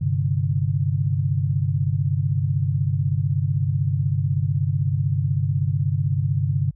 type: chord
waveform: sine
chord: G suspended fourth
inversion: none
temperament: equal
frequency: 98 / 130.81 / 146.83 Hz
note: G2 / C3 / D3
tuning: 0 / 0 / 0 cents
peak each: -23 dBFS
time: 0.01-6.71 s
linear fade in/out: 10 ms
effects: added 50 Hz sine -48 dBFS peak until 6.75 s